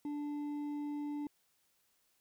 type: tone with hard clipping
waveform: triangle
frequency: 292.8 Hz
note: D4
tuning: 5 cents flat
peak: -38 dBFS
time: 0.05-1.27 s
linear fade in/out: 2 ms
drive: 8 dB
effects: white hiss -75 dBFS RMS until 2.2 s